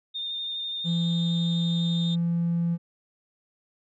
sine tone with vibrato, 3639 Hz, A#7, 42 cents flat, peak -29 dBFS, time 0.14-2.16 s, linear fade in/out 20 ms, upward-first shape triangle, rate 12 Hz, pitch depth 18 cents each way
triangle tone, 170 Hz, F3, 46 cents flat, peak -19 dBFS, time 0.84-2.78 s, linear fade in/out 50 ms
effects tanh soft clip ceiling -19 dBFS

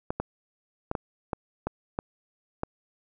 clicks, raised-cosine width 1 ms, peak -14 dBFS, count 8, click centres 0.105 / 0.2 / 0.914 / 0.952 / 1.332 / 1.67 / 1.989 / 2.634 s, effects none

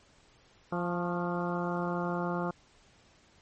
harmonic tone with a mistuned harmonic, 174.61 Hz, F3, in tune, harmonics 1 / 2 / 3 / 4 / 5 / 6 / 7 / 8, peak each -33 / -36 / -38 / -39 / -40 / -41 / -41 / -42 dBFS, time 0.72-2.51 s, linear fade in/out 5 ms, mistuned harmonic 6, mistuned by +55 cents, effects pink hiss -62 dBFS RMS until 3.41 s + MP3 32 kbps

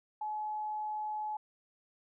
sine tone, 852 Hz, G#5, 44 cents sharp, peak -34 dBFS, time 0.21-1.37 s, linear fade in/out 5 ms, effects none

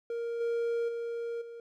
triangle tone with level steps, 467.2 Hz, A#4, 4 cents sharp, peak -30 / -26 / -31 / -40 dBFS, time 0.1-1.6 s, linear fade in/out 2 ms, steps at 0.4 / 0.88 / 1.41 s, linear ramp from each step 10 ms, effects none

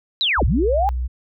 sine linear two-way sweep, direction down then up, 4086 to 40.44 to 832 Hz, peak -16 dBFS, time 0.21-0.89 s, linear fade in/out 0 ms, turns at 0.44 s
sine tone, 62 Hz, B1, 7 cents sharp, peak -20 dBFS, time 0.37-1.08 s, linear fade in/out 20 ms
effects none

